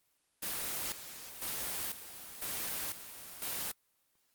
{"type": "noise with tremolo", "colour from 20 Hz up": "white", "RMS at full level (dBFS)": -37, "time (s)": [0.42, 3.72], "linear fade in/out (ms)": 10, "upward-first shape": "square", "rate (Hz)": 1, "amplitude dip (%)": 70, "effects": ["white hiss -75 dBFS RMS until 4.34 s", "Opus 24 kbps"]}